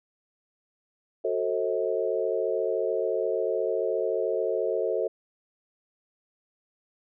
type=chord; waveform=sine; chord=F# diminished seventh; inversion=none; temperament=just; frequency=370 / 444 / 532.8 / 639.4 Hz; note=F#4 / A4 / C5 / Eb5; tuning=0 / +16 / +31 / +47 cents; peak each=-31 / -28 / -30 / -31 dBFS; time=1.24-5.08 s; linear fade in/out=10 ms; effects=none